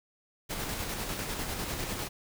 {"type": "noise with tremolo", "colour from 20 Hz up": "pink", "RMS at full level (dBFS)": -34, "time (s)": [0.49, 2.09], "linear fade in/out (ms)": 20, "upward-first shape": "square", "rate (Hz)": 10, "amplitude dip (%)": 30, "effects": []}